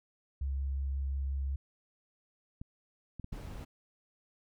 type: tone with vibrato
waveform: sine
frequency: 68.2 Hz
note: C#2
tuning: 28 cents flat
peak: -31 dBFS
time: 0.41-1.56 s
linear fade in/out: 5 ms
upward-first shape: triangle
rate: 5.6 Hz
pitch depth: 12 cents each way
type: clicks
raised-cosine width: 5 ms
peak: -30 dBFS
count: 4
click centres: 2.615 / 3.197 / 3.244 / 3.328 s
type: noise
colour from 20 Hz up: brown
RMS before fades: -43 dBFS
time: 3.32-3.65 s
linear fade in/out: 10 ms
effects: none